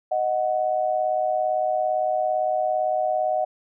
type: tone pair together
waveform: sine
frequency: 622.3 / 740 Hz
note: D#5 / F#5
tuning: 0 / 0 cents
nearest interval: minor third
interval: 300 cents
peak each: -23 dBFS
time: 0.11-3.45 s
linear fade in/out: 10 ms
effects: none